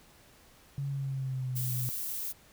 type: tone with pitch glide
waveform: sine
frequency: 139.5 to 125 Hz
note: C#3 to B2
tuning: +11 to +21 cents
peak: -31 dBFS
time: 0.78-1.89 s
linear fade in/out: 0 ms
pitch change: -190 cents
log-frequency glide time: 0.89-1.66 s
type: noise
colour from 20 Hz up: violet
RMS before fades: -36 dBFS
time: 1.55-2.33 s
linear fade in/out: 20 ms
effects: pink hiss -59 dBFS RMS until 2.52 s

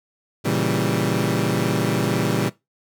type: chord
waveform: 20% pulse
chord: A# diminished seventh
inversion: none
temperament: equal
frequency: 116.54 / 138.59 / 164.81 / 196 Hz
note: A#2 / C#3 / E3 / G3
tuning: 0 / 0 / 0 / 0 cents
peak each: -20 dBFS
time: 0.44-2.5 s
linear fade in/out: 20 ms
effects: noise-tail reverb RT60 0.2 s tail -19 dB re dry

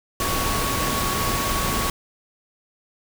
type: tone in noise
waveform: sine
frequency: 1116 Hz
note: C#6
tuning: 11 cents sharp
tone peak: -27 dBFS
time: 0.2-1.9 s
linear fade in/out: 2 ms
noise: pink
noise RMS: -24 dBFS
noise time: 0.2-1.9 s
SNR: -6 dB
effects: none

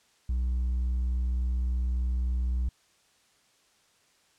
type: tone with hard clipping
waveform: triangle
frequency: 61.74 Hz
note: B1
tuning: in tune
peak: -24 dBFS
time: 0.29-2.69 s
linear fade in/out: 5 ms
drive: 1 dB
effects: white hiss -65 dBFS RMS until 4.38 s + low-pass 8000 Hz 12 dB/octave

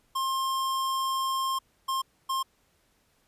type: tone bursts at uneven times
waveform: square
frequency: 1063 Hz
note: C6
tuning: 27 cents sharp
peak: -27 dBFS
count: 3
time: 0.15-1.59 / 1.88-2.02 / 2.29-2.43 s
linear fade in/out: 10 ms
effects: pink hiss -68 dBFS RMS until 3.27 s + resampled to 32000 Hz

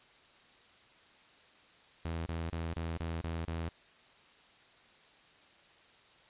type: tone bursts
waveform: sawtooth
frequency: 82.41 Hz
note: E2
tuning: in tune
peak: -31 dBFS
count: 7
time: 2.05-3.688 s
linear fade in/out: 0 ms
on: 210 ms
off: 28 ms
effects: white hiss -61 dBFS RMS until 6.29 s + resampled to 8000 Hz

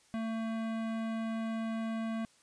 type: tone with hard clipping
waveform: sine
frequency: 224.4 Hz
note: A3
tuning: 34 cents sharp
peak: -35 dBFS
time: 0.14-2.25 s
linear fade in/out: 0 ms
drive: 18 dB
effects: white hiss -65 dBFS RMS until 2.42 s + resampled to 22050 Hz

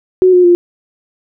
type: tone with pitch steps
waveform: sine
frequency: 370 / 359.9 / 350 Hz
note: F#4 / F#4 / F4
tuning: 0 / -48 / +4 cents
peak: -4 dBFS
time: 0.22-0.55 s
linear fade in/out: 0 ms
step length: 110 ms
effects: none

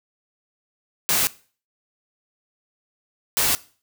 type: noise bursts at uneven times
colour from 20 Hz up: white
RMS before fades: -20 dBFS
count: 2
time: 1.09-1.27 / 3.37-3.55 s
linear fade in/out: 0 ms
effects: noise-tail reverb RT60 0.4 s tail -19 dB re dry

